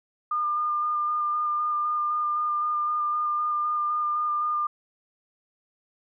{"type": "tone with vibrato", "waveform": "sine", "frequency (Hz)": 1207, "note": "D6", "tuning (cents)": 47, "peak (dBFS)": -23, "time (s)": [0.31, 4.67], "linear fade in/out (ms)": 5, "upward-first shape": "square", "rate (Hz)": 3.9, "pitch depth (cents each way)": 11, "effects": []}